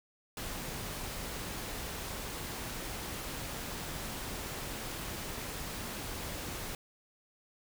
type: noise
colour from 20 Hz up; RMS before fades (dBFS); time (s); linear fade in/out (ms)
pink; -40; 0.37-6.75; 2
effects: none